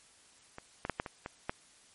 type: clicks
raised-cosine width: 0.5 ms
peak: -28 / -20 / -16 / -16 / -24 / -23 / -17 dBFS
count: 7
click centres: 0.584 / 0.851 / 0.897 / 0.999 / 1.062 / 1.261 / 1.495 s
effects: white hiss -61 dBFS RMS until 1.94 s + MP3 48 kbps